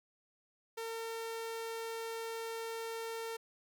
sawtooth tone, 454.4 Hz, A#4, 44 cents flat, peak -35 dBFS, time 0.77-3.37 s, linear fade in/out 10 ms, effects none

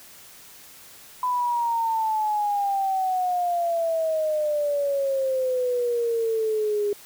sine exponential sweep, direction down, 1004 to 407.3 Hz, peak -21 dBFS, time 1.23-6.93 s, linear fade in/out 2 ms, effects white hiss -47 dBFS RMS until 7.05 s

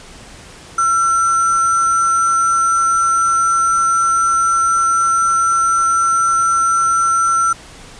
sine tone with sample-and-hold, 1352 Hz, E6, 43 cents sharp, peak -11 dBFS, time 0.78-7.53 s, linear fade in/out 5 ms, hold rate 7350 Hz, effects pink hiss -38 dBFS RMS until 7.99 s + resampled to 22050 Hz

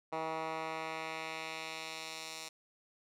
10% pulse tone with band-pass filter sweep, 160 Hz, D#3, 49 cents sharp, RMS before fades -41 dBFS, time 0.12-2.49 s, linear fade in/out 10 ms, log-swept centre 970 to 5700 Hz, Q 0.97, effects none

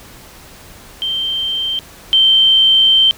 sine tone pair in turn, 3136 / 3121 Hz, G7 / G7, 0 / -8 cents, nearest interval unison, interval 8 cents, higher first, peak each -16 / -7 dBFS, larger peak second, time 1.02-1.79 / 2.13-3.11 s, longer second, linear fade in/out 0 ms, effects pink hiss -39 dBFS RMS until 3.17 s

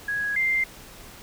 sine tone pair in turn, 1661.2 / 2093 Hz, G#6 / C7, 0 / 0 cents, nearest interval major third, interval 400 cents, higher second, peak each -24 / -20 dBFS, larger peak second, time 0.08-0.36 / 0.36-0.64 s, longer neither, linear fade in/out 5 ms, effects pink hiss -45 dBFS RMS until 1.22 s

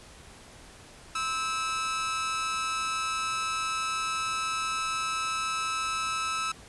sawtooth tone with amplitude modulation, 1304 Hz, E6, 19 cents flat, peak -22 dBFS, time 1.15-6.52 s, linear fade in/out 5 ms, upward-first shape sine, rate 274 Hz, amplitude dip 55%, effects pink hiss -50 dBFS RMS until 6.68 s + resampled to 24000 Hz

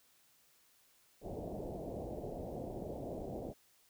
white low-pass noise, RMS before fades -43 dBFS, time 1.21-3.54 s, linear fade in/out 50 ms, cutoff 700 Hz, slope 48 dB/octave, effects white hiss -69 dBFS RMS until 3.89 s

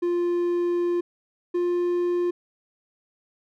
triangle tone pair in turn, 349.2 / 351.8 Hz, F4 / F4, 0 / +13 cents, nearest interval unison, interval 13 cents, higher second, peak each -19 dBFS, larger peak neither, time 0.02-1.01 / 1.54-2.31 s, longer first, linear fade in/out 10 ms, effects none

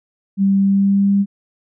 sine tone with pitch glide, 196 to 199.2 Hz, G3 to G3, 0 to +28 cents, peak -11 dBFS, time 0.37-1.26 s, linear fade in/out 50 ms, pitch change +28 cents, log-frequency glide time 0.58-1.13 s, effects none

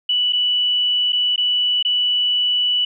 sine tone with dropouts, 2960 Hz, F#7, in tune, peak -15 dBFS, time 0.09-2.85 s, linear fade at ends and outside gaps 5 ms, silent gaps 0.325-0.331 / 1.123-1.129 / 1.361-1.378 / 1.827-1.849 s, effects none

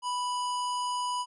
harmonic tone with a mistuned harmonic, 987.8 Hz, B5, in tune, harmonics 1 / 3 / 5 / 7 / 9 / 10, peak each -29 / -39 / -43 / -46 / -48 / -49 dBFS, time 0.02-1.26 s, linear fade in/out 50 ms, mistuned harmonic 7, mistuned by -52 cents, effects none

